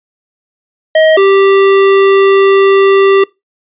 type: tone pair in turn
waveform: square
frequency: 632 / 391.5 Hz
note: D#5 / G4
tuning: +27 / -2 cents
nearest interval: minor sixth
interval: 829 cents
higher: first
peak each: -5 dBFS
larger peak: neither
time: 0.95-1.17 / 1.17-3.24 s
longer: second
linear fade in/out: 5 ms
effects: noise-tail reverb RT60 0.2 s tail -23 dB re dry + resampled to 8000 Hz